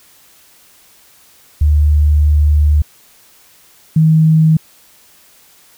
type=tone pair in turn; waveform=sine; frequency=74.6 / 158.43 Hz; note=D2 / D#3; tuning=+28 / +32 cents; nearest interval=octave + minor second; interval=1304 cents; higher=second; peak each=-7 / -6 dBFS; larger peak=second; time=1.61-2.82 / 3.96-4.57 s; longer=first; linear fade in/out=5 ms; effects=white hiss -47 dBFS RMS until 5.77 s